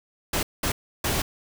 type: noise bursts at uneven times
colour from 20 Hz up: pink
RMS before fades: -25 dBFS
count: 3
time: 0.33-0.43 / 0.63-0.72 / 1.04-1.22 s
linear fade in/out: 5 ms
effects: none